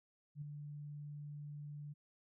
sine tone with ADSR envelope, 146.83 Hz, D3, in tune, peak -40 dBFS, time 0.35-1.94 s, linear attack 66 ms, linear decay 10 ms, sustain -5 dB, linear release 21 ms, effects none

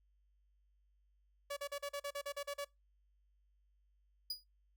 sawtooth tone bursts, 570 Hz, C#5, 48 cents sharp, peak -35 dBFS, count 11, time 1.5-2.648 s, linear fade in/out 10 ms, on 68 ms, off 40 ms
45% pulse tone with exponential decay, 4912 Hz, D#8, 23 cents flat, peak -35 dBFS, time 4.3-4.44 s, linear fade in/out 5 ms, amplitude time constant 30 ms
effects noise-tail reverb RT60 0.2 s tail -22 dB re dry + added 50 Hz sine -70 dBFS peak until 4.76 s

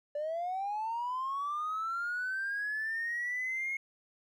triangle linear sweep, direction up, 578 to 2168 Hz, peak -29 dBFS, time 0.15-3.77 s, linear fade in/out 5 ms, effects tanh soft clip ceiling -29 dBFS

